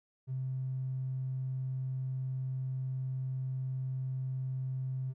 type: tone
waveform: triangle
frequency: 130.7 Hz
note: C3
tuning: 1 cent flat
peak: -29 dBFS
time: 0.27-5.14 s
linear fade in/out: 50 ms
effects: tanh soft clip ceiling -31 dBFS